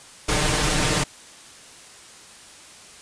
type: noise with comb filter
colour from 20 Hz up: pink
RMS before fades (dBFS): -21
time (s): 0.28-1.04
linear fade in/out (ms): 10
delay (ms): 6.6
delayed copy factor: +0.75
effects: white hiss -45 dBFS RMS until 3.01 s + resampled to 22050 Hz